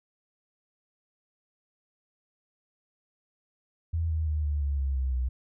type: tone with pitch steps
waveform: sine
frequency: 82.41 / 79.28 / 76.27 / 73.38 / 70.59 / 67.91 / 65.33 / 62.85 Hz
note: E2 / D#2 / D#2 / D2 / C#2 / C#2 / C2 / B1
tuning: 0 / +33 / -34 / -1 / +32 / -35 / -2 / +31 cents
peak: -25 dBFS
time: 3.93-5.29 s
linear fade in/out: 10 ms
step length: 170 ms
effects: none